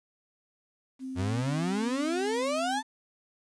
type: tone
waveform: sine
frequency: 261.6 Hz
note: C4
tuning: in tune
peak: -34 dBFS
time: 0.99-2.83 s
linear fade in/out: 50 ms
type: exponential sweep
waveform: 35% pulse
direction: up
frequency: 87.31 to 905 Hz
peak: -26 dBFS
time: 1.15-2.83 s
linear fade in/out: 50 ms
effects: resampled to 22050 Hz + 10-bit